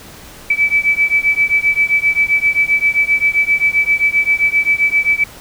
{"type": "beating tone pair", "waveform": "sine", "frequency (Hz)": [2300, 2307.6], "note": ["D7", "D7"], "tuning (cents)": [-37, -31], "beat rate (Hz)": 7.6, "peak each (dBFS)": [-14, -14], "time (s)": [0.5, 5.24], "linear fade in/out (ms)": 5, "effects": ["pink hiss -37 dBFS RMS until 5.4 s"]}